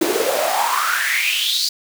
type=noise with high-pass filter sweep; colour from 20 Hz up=pink; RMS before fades=-19 dBFS; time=0.01-1.69 s; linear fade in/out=5 ms; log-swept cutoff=330 to 4800 Hz; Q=7.3; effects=none